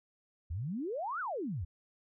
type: exponential two-way sweep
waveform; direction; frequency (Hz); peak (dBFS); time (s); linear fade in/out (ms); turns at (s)
sine; up then down; 73.42 to 1532 to 73.42; -34; 0.5-1.65; 10; 1.2
effects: none